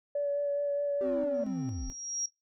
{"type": "tone with vibrato", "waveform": "sine", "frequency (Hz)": 573, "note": "D5", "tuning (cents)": -43, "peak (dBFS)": -27, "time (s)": [0.15, 1.44], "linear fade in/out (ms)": 5, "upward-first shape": "sine", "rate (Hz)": 4.8, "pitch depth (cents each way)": 14}
{"type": "tone with tremolo", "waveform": "triangle", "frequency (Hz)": 261.6, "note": "C4", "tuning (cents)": 0, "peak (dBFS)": -30, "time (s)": [1.01, 1.93], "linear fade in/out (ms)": 50, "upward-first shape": "square", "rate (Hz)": 2.2, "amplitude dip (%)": 65}
{"type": "linear sweep", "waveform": "triangle", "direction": "down", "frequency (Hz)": [398.8, 31.07], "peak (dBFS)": -32, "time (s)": [1.01, 1.9], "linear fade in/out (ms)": 0}
{"type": "tone with exponential growth", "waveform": "sine", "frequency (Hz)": 5650, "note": "F8", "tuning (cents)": 19, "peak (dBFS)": -28, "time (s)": [1.34, 2.26], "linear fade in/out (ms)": 5, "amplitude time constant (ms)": 200}
{"effects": ["noise-tail reverb RT60 0.2 s tail -18 dB re dry", "tanh soft clip ceiling -21 dBFS"]}